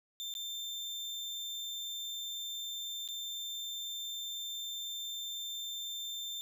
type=tone with dropouts; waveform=35% pulse; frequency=3578 Hz; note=A7; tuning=28 cents sharp; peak=-36 dBFS; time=0.2-6.41 s; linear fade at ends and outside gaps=0 ms; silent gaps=0.339-0.351 / 3.077-3.087 s; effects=none